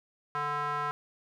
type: tone with band-pass filter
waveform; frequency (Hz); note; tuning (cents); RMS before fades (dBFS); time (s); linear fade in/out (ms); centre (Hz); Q
square; 146.83; D3; 0; -32; 0.35-0.91; 0; 1200; 4.4
effects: none